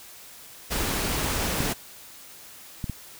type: noise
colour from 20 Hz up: pink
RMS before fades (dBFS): -27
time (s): 0.7-1.74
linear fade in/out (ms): 20
type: clicks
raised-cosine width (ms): 5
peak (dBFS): -17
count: 3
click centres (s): 1.605 / 2.842 / 2.897
effects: white hiss -46 dBFS RMS until 3.19 s